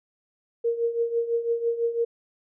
sine tone with tremolo, 466.2 Hz, A#4, in tune, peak -19 dBFS, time 0.64-2.05 s, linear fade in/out 10 ms, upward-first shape triangle, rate 6 Hz, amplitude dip 80%, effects none

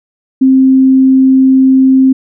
sine tone, 263.6 Hz, C4, 13 cents sharp, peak -3 dBFS, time 0.41-2.13 s, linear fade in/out 10 ms, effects none

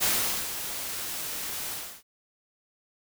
white noise with ADSR envelope, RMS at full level -24 dBFS, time 0-2.03 s, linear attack 30 ms, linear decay 440 ms, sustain -10 dB, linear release 320 ms, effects none

